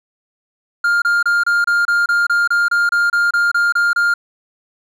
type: tone bursts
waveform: triangle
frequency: 1405 Hz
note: F6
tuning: 10 cents sharp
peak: -10 dBFS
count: 16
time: 0.84-4.14 s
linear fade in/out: 5 ms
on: 180 ms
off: 28 ms
effects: none